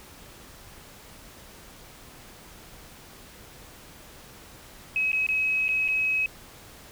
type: tone with dropouts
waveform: sine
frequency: 2553 Hz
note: D#7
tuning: 44 cents sharp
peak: -22 dBFS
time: 4.96-6.26 s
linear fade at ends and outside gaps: 1 ms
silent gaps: 5.118-5.13 / 5.266-5.288 / 5.682-5.689 / 5.88-5.885 s
effects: pink hiss -48 dBFS RMS until 6.91 s